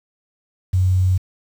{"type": "tone with quantisation", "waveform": "sine", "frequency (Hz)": 92.5, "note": "F#2", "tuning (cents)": 0, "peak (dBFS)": -13, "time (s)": [0.73, 1.18], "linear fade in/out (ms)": 10, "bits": 7, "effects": []}